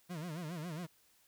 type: tone with vibrato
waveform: 40% pulse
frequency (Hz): 164.81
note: E3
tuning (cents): 0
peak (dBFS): -39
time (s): 0.09-0.87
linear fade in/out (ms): 20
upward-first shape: sine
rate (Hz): 7.3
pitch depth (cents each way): 170
effects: white hiss -69 dBFS RMS until 1.27 s